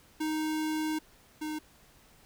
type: tone pair in turn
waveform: square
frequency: 311.1 / 307.7 Hz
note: D#4 / D#4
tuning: 0 / -19 cents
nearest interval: unison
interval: 19 cents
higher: first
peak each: -30 / -34 dBFS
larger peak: first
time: 0.2-0.99 / 1.41-1.59 s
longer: first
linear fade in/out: 10 ms
effects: pink hiss -60 dBFS RMS until 2.25 s